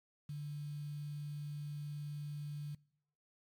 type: tone with quantisation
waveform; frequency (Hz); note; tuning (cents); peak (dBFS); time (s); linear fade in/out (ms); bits
sine; 146.83; D3; 0; -40; 0.29-2.75; 5; 10
effects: noise-tail reverb RT60 0.8 s tail -25 dB re dry + MP3 96 kbps